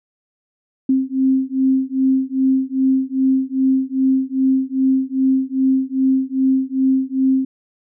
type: beating tone pair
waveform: sine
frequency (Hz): 263 / 265.5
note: C4 / C4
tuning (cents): +9 / +25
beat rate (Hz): 2.5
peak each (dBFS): -17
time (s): 0.89-7.45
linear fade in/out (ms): 5
effects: none